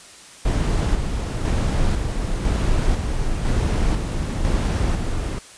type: noise with tremolo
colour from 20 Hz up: brown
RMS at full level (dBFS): -19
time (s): 0.45-5.39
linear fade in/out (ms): 5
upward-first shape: square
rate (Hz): 1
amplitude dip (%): 40
effects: white hiss -43 dBFS RMS until 5.57 s + resampled to 22050 Hz